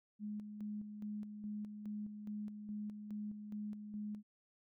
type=tone with tremolo; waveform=sine; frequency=209.6 Hz; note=G#3; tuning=16 cents sharp; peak=-40 dBFS; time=0.19-4.23 s; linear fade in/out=50 ms; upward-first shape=square; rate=2.4 Hz; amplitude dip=50%; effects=none